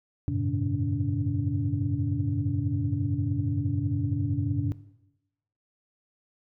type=tone cluster; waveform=sine; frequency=91.6 / 102.5 / 117.6 / 141 / 287.4 Hz; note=F#2 / G#2 / A#2 / C#3 / D4; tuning=-17 / -22 / +16 / +30 / -37 cents; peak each=-31 dBFS; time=0.28-4.72 s; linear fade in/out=0 ms; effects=noise-tail reverb RT60 0.9 s tail -17 dB re dry + tanh soft clip ceiling -14 dBFS